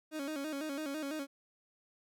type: tone with vibrato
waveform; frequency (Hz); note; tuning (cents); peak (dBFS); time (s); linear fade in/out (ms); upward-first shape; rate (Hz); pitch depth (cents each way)
30% pulse; 293.7; D4; 0; -34; 0.11-1.27; 50; square; 6; 98
effects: none